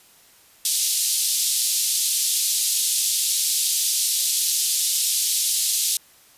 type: band-pass noise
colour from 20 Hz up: white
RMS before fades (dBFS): -22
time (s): 0.65-5.97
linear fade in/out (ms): 2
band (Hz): 3500 to 12000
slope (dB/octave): 24
effects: white hiss -53 dBFS RMS until 6.37 s + resampled to 32000 Hz